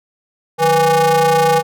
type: ring-modulated tone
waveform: square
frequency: 167.1 Hz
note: E3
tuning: 24 cents sharp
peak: -8 dBFS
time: 0.58-1.63 s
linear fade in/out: 50 ms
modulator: 654 Hz
effects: none